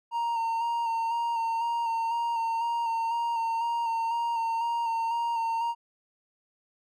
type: tone with vibrato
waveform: triangle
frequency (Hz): 924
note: A#5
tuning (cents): -16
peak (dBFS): -24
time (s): 0.11-5.75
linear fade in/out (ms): 50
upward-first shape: square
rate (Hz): 2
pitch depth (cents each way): 21
effects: none